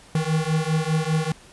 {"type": "beating tone pair", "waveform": "square", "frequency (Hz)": [155.56, 160.56], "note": ["D#3", "E3"], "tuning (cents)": [0, -45], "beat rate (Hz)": 5, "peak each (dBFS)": -24, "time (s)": [0.15, 1.32], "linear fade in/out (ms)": 2, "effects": ["pink hiss -49 dBFS RMS until 1.52 s", "resampled to 24000 Hz"]}